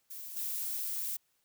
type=noise with level steps; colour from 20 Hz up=violet; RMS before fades=-44 / -36 dBFS; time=0.1-1.17 s; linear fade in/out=10 ms; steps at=0.36 s; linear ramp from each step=10 ms; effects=white hiss -75 dBFS RMS until 1.44 s